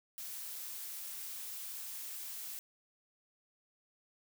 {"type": "noise", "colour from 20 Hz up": "blue", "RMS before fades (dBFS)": -44, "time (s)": [0.18, 2.59], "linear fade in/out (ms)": 0, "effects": []}